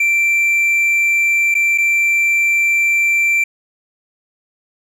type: tone with dropouts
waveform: triangle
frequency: 2349 Hz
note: D7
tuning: in tune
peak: -10 dBFS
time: 0-3.44 s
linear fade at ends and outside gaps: 5 ms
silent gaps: 1.543-1.55 / 1.778-1.782 s
effects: none